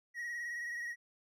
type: tone with vibrato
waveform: triangle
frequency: 1902 Hz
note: A#6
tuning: 34 cents sharp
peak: -36 dBFS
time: 0.14-0.96 s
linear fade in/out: 50 ms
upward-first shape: sine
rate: 19 Hz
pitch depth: 37 cents each way
effects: none